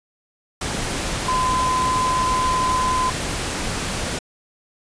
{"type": "tone in noise", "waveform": "sine", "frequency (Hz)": 1021, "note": "C6", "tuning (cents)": -43, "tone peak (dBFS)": -18, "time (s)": [1.28, 3.1], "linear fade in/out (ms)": 5, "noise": "pink", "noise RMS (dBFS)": -25, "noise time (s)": [0.61, 4.19], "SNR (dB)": 4, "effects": ["resampled to 22050 Hz"]}